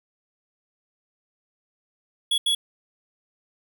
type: tone bursts at uneven times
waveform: square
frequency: 3367 Hz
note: G#7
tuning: 23 cents sharp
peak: -20 dBFS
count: 2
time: 2.31-2.38 / 2.46-2.55 s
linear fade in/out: 5 ms
effects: none